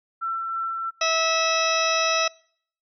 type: tone with tremolo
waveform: sine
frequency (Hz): 1343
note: E6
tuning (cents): +32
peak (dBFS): -24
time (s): 0.21-0.91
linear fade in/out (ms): 20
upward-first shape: sine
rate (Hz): 3.1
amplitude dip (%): 25
type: harmonic tone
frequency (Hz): 650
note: E5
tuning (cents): -24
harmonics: 1 / 2 / 3 / 4 / 5 / 6 / 8 / 9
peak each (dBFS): -26 / -25 / -32 / -26 / -36 / -29 / -29 / -32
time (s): 1.01-2.28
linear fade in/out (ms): 5
effects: noise-tail reverb RT60 0.6 s tail -26 dB re dry